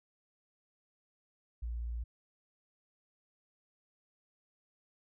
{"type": "tone", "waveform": "sine", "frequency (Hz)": 58.3, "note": "A#1", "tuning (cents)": 1, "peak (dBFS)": -35, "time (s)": [1.62, 2.04], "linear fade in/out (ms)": 10, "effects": []}